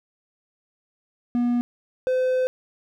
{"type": "tone pair in turn", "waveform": "triangle", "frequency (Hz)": [241.6, 511.9], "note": ["B3", "C5"], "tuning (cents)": [-38, -38], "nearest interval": "octave + minor second", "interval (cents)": 1300, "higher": "second", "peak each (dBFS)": -17, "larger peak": "neither", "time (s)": [[1.35, 1.61], [2.07, 2.47]], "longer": "second", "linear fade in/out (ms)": 0, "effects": []}